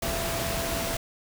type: tone in noise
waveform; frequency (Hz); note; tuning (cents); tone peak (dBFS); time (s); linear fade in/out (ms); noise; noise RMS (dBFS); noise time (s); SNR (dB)
sine; 669; E5; +25; -33; 0.02-0.97; 5; pink; -30; 0.02-0.97; -6
effects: none